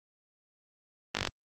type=slowing click train; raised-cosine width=0.2 ms; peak=-11 dBFS; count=7; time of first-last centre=1.15-1.273 s; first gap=19 ms; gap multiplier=1.03; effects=high-pass 60 Hz 12 dB/octave + Opus 24 kbps